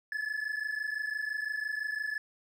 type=tone pair together; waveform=triangle; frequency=1709.1 / 1735 Hz; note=G#6 / A6; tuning=+49 / -25 cents; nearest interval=unison; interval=26 cents; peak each=-32 / -33 dBFS; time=0.12-2.18 s; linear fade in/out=2 ms; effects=tanh soft clip ceiling -25 dBFS